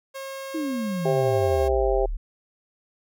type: tone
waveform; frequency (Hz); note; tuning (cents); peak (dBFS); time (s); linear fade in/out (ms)
sawtooth; 540; C#5; -45; -29; 0.14-1.69; 20
type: exponential sweep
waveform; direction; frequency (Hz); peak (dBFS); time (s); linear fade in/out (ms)
sine; down; 331.8 to 34.42; -25; 0.54-2.17; 10
type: harmonic tone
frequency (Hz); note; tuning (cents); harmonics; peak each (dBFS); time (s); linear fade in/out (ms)
132.1; C3; +17; 3 / 4 / 5 / 6; -23 / -25 / -27 / -29; 1.05-2.06; 5
effects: none